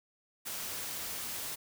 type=noise; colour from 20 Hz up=white; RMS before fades=-39 dBFS; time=0.45-1.56 s; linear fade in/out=20 ms; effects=none